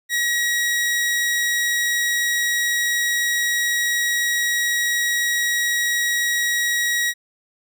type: tone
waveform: sawtooth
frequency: 1907 Hz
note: A#6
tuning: 39 cents sharp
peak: -15 dBFS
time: 0.09-7.14 s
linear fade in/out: 50 ms
effects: none